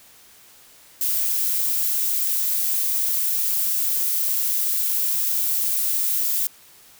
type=noise; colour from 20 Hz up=violet; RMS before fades=-22 dBFS; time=1.01-6.47 s; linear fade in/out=2 ms; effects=white hiss -50 dBFS RMS until 6.99 s